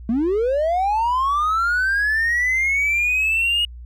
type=linear sweep; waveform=triangle; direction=up; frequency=214.2 to 2888 Hz; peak=-14 dBFS; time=0.09-3.65 s; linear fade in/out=2 ms; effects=tanh soft clip ceiling -12 dBFS + added 60 Hz sine -34 dBFS peak until 3.85 s